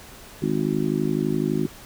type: harmonic tone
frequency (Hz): 51.91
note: G#1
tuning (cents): 0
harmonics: 3 / 4 / 5 / 6 / 7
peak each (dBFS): -27 / -27 / -27 / -27 / -27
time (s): 0.42-1.67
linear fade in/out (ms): 5
effects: pink hiss -44 dBFS RMS until 1.85 s